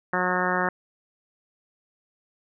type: harmonic tone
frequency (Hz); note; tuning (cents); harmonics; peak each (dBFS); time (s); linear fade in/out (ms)
181.6; F#3; -32; 1 / 2 / 3 / 4 / 5 / 6 / 7 / 8 / 9 / 10; -31 / -31 / -31 / -31 / -31 / -31 / -31 / -31 / -31 / -31; 0.13-0.69; 2
effects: none